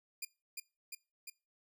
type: tone with echo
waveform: 10% pulse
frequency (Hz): 2418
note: D7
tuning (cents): +50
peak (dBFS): -29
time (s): 0.22-0.25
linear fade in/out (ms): 5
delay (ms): 350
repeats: 3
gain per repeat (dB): -2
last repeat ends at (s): 1.3
effects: noise-tail reverb RT60 0.3 s tail -23 dB re dry